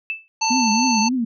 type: tone with exponential decay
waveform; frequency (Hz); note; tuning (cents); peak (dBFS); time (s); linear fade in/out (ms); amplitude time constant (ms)
sine; 2637; E7; 0; -19; 0.1-0.28; 0; 38
type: harmonic tone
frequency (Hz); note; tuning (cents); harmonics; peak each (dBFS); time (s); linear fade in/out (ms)
887; A5; +14; 1 / 3 / 5 / 7; -20 / -25 / -24 / -24; 0.41-1.09; 10
type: tone with vibrato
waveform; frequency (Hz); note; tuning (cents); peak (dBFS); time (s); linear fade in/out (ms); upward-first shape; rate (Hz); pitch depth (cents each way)
sine; 234.1; A#3; +8; -18; 0.5-1.25; 10; triangle; 3.5; 220
effects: none